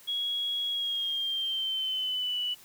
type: tone with pitch glide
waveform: sine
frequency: 3322 to 2960 Hz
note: G#7 to F#7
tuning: 0 to 0 cents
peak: -28 dBFS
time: 0.07-2.55 s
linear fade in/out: 20 ms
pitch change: -200 cents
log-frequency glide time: 0.69-2.39 s
effects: white hiss -54 dBFS RMS until 2.64 s